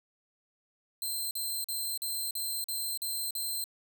5% pulse tone bursts, 4121 Hz, C8, 27 cents flat, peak -25 dBFS, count 8, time 1.02-3.641 s, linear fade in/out 2 ms, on 290 ms, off 43 ms, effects none

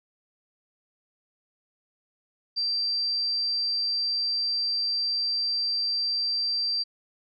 sine tone, 4699 Hz, D8, in tune, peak -24 dBFS, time 2.56-6.84 s, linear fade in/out 20 ms, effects none

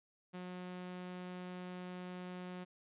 sawtooth tone, 181 Hz, F#3, 38 cents flat, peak -40 dBFS, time 0.33-2.65 s, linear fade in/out 20 ms, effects resampled to 8000 Hz

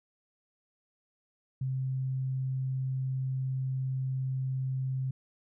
sine tone, 131.4 Hz, C3, 8 cents sharp, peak -29 dBFS, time 1.61-5.11 s, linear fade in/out 5 ms, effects none

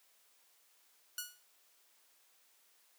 5% pulse tone with exponential decay, 1458 Hz, F#6, 26 cents flat, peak -24 dBFS, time 1.18-1.43 s, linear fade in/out 2 ms, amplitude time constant 53 ms, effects white hiss -69 dBFS RMS until 2.98 s + high-pass 400 Hz 12 dB/octave

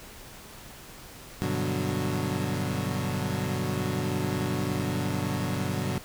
25% pulse chord, G major seventh, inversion none, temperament equal, 98 / 123.47 / 146.83 / 185 Hz, G2 / B2 / D3 / F#3, 0 / 0 / 0 / 0 cents, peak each -29 dBFS, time 1.42-5.98 s, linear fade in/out 0 ms, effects pink hiss -46 dBFS RMS until 6.04 s

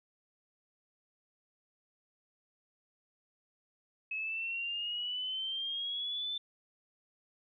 sine exponential sweep, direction up, 2569 to 3552 Hz, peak -34 dBFS, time 4.11-6.38 s, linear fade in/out 5 ms, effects none

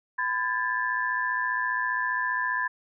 sine tone cluster, 1007 / 1627 / 1742 Hz, B5 / G#6 / A6, +33 / -36 / -18 cents, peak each -29 / -31 / -28 dBFS, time 0.18-2.68 s, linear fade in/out 10 ms, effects none

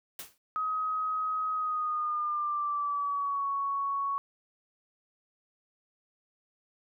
white noise with exponential decay, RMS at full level -37 dBFS, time 0.19-0.38 s, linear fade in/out 2 ms, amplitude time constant 41 ms
sine tone with pitch glide, 1264 to 1113.2 Hz, D#6 to C#6, +27 to +7 cents, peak -28 dBFS, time 0.56-4.18 s, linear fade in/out 0 ms, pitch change -220 cents, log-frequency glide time 1.52-3.47 s
effects none

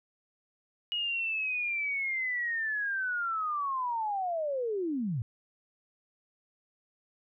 sine linear sweep, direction down, 2897 to 103 Hz, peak -29 dBFS, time 0.92-5.22 s, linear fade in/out 0 ms, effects none

